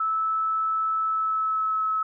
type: tone with pitch glide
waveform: sine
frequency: 1308 to 1293.7 Hz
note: E6 to E6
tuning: -14 to -33 cents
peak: -22 dBFS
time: 0-2.03 s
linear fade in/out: 5 ms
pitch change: -19 cents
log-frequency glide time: 1.03-1.83 s
effects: none